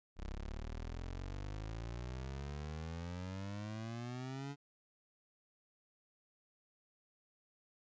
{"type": "exponential sweep", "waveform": "25% pulse", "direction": "up", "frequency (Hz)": [32.34, 143.7], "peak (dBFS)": -38, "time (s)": [0.16, 4.56], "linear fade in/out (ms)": 50, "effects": ["resampled to 16000 Hz"]}